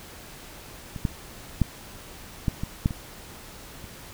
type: clicks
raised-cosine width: 5 ms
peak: -22 / -11 / -7 / -10 / -16 / -8 / -20 / -29 dBFS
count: 8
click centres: 0.962 / 1.052 / 1.617 / 2.482 / 2.635 / 2.859 / 2.908 / 3.842 s
effects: pink hiss -44 dBFS RMS until 4.13 s